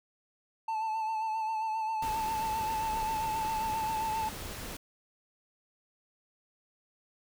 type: tone with vibrato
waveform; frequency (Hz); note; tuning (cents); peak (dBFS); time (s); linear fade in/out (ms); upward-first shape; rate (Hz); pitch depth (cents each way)
triangle; 880; A5; 0; -28; 0.68-4.29; 5; sine; 7.5; 34
type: noise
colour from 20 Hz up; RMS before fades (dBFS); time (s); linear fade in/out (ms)
pink; -41; 2.02-4.77; 5
type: clicks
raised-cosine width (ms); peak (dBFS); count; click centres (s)
2; -32; 12; 2.611 / 2.933 / 2.972 / 3.029 / 3.112 / 3.449 / 3.586 / 3.699 / 3.731 / 4.329 / 4.366 / 4.511
effects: none